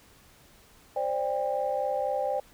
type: chord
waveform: sine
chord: C suspended second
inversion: none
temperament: equal with one note detuned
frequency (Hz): 523.3 / 587.3 / 797.2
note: C5 / D5 / G5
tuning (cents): 0 / 0 / +29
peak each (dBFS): -30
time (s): 0.96-2.4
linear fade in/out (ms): 5
effects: tanh soft clip ceiling -16 dBFS + pink hiss -57 dBFS RMS until 2.53 s